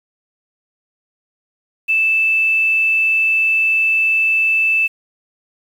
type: tone with quantisation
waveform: sine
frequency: 2637 Hz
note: E7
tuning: in tune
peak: -12 dBFS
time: 1.88-4.88 s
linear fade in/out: 20 ms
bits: 7
effects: none